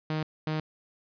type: tone bursts at uneven times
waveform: sawtooth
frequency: 155.56 Hz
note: D#3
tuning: in tune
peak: -24 dBFS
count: 2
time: 0.1-0.23 / 0.47-0.6 s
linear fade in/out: 2 ms
effects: resampled to 11025 Hz + 10-bit